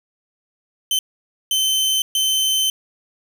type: tone bursts at uneven times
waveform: sawtooth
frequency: 3078 Hz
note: G7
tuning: 32 cents flat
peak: -13 dBFS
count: 3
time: 0.91-0.99 / 1.51-2.02 / 2.15-2.7 s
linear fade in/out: 2 ms
effects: none